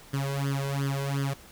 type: tone with flanger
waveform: sawtooth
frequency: 138.59 Hz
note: C#3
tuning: in tune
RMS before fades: -29 dBFS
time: 0.13-1.34 s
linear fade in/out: 10 ms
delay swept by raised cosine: 0.61 to 2.01 ms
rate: 2.8 Hz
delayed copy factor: +0.95
effects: pink hiss -51 dBFS RMS until 1.51 s